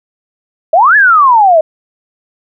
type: exponential two-way sweep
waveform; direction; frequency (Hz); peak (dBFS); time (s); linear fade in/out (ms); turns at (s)
sine; up then down; 610 to 1754 to 610; -3; 0.73-1.61; 5; 0.96
effects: none